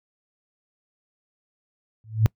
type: tone with exponential growth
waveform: sine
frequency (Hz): 109.8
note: A2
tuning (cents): -3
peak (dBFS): -10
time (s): 2.04-2.26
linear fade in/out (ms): 0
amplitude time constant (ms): 47
effects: noise-tail reverb RT60 0.1 s tail -25 dB re dry + high-pass 60 Hz 12 dB/octave